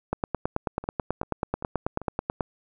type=two click trains; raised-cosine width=1 ms; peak=-11 / -23 dBFS; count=22 / 4; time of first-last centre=0.13-2.408 / 0.84-2.016 s; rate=9.22 / 2.55 Hz; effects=none